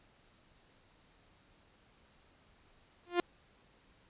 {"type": "tone with exponential growth", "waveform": "sawtooth", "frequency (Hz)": 350.5, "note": "F4", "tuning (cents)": 6, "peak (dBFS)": -21, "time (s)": [3.06, 3.2], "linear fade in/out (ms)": 2, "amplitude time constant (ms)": 30, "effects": ["pink hiss -66 dBFS RMS until 4.09 s", "resampled to 8000 Hz"]}